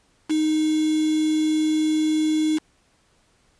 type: tone with quantisation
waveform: sine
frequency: 310.4 Hz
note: D#4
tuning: 4 cents flat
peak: -18 dBFS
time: 0.29-2.59 s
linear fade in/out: 20 ms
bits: 5
effects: pink hiss -62 dBFS RMS until 3.59 s + resampled to 22050 Hz

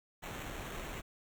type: noise with sample-and-hold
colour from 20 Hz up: pink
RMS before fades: -43 dBFS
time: 0.22-1.02 s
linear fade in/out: 20 ms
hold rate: 4900 Hz
effects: none

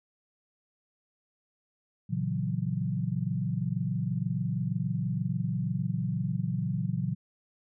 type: chord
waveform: sine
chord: F# dominant seventh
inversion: first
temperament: equal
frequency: 116.54 / 138.59 / 164.81 / 185 Hz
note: A#2 / C#3 / E3 / F#3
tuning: 0 / 0 / 0 / 0 cents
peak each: -33 dBFS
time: 2.09-7.15 s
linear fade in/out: 20 ms
effects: none

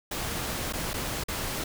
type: noise with dropouts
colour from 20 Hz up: pink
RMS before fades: -32 dBFS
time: 0.11-1.64 s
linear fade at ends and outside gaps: 5 ms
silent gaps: 0.726-0.734 / 0.934-0.939 / 1.238-1.283 s
effects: none

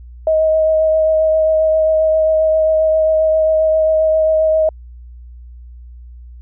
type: tone with vibrato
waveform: sine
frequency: 631 Hz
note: D#5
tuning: 24 cents sharp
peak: -10 dBFS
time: 0.27-4.69 s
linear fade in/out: 2 ms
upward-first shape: triangle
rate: 7.5 Hz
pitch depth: 16 cents each way
effects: added 60 Hz sine -33 dBFS peak until 6.41 s

